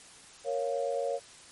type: chord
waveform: sine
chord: Bb minor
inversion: none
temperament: equal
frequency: 466.2 / 554.4 / 698.5 Hz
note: Bb4 / Db5 / F5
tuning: 0 / 0 / 0 cents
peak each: -33 / -31 / -36 dBFS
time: 0.44-1.2 s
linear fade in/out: 50 ms
effects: white hiss -52 dBFS RMS until 1.51 s + MP3 48 kbps